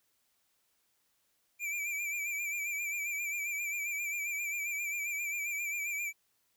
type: tone with vibrato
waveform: square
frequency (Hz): 2349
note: D7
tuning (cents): 0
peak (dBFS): -34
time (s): 1.59-6.13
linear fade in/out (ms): 50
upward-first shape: sine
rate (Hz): 7.5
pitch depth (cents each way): 53
effects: white hiss -75 dBFS RMS until 6.56 s